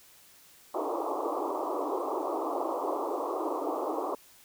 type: band-pass noise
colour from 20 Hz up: pink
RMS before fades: -32 dBFS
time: 0.74-4.15 s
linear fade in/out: 5 ms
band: 290 to 1200 Hz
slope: 96 dB/octave
effects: white hiss -57 dBFS RMS until 4.44 s